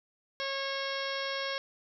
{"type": "harmonic tone", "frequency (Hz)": 546, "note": "C#5", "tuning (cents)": -26, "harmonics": [1, 2, 3, 4, 5, 6, 7, 8, 9, 10], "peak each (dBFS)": [-37, -40, -39, -41, -46, -41, -44, -45, -49, -43], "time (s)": [0.4, 1.58], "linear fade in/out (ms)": 0, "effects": []}